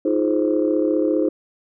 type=chord; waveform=sine; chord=F minor seventh; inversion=third; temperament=just; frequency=314.3 / 349.2 / 419.1 / 523.8 Hz; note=Eb4 / F4 / Ab4 / C5; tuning=+18 / 0 / +16 / +2 cents; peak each=-19 / -23 / -23 / -22 dBFS; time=0.05-1.29 s; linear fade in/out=5 ms; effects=tanh soft clip ceiling -7 dBFS